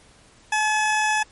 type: tone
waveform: 20% pulse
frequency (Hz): 856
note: A5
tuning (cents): -48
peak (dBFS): -14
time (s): 0.52-1.23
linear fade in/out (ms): 5
effects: pink hiss -53 dBFS RMS until 1.31 s + MP3 48 kbps